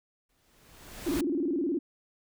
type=noise with exponential growth; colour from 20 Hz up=pink; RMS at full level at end=-34 dBFS; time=0.29-1.21 s; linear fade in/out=5 ms; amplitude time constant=200 ms
type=tone with vibrato; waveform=sine; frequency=311.1 Hz; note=D#4; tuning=in tune; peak=-26 dBFS; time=1.06-1.79 s; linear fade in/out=10 ms; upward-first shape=square; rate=19 Hz; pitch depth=190 cents each way
effects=none